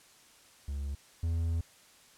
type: tone pair in turn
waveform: triangle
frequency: 70.2 / 82.99 Hz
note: C#2 / E2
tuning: +22 / +12 cents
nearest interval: minor third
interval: 290 cents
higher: second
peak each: -31 / -26 dBFS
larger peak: second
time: 0.68-0.95 / 1.23-1.61 s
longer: second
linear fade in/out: 5 ms
effects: white hiss -59 dBFS RMS until 2.17 s + low-pass 10000 Hz 12 dB/octave